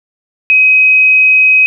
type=tone; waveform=sine; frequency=2530 Hz; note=D#7; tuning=28 cents sharp; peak=-4 dBFS; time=0.5-1.66 s; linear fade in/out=0 ms; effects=none